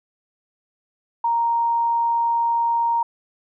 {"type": "tone", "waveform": "sine", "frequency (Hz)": 932.3, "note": "A#5", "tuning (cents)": 0, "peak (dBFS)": -17, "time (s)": [1.24, 3.03], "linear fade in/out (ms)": 5, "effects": []}